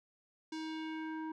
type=tone with low-pass filter sweep; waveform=square; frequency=316.6 Hz; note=D#4; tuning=30 cents sharp; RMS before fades=-41 dBFS; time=0.52-1.32 s; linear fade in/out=5 ms; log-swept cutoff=5800 to 1100 Hz; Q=1.6; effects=none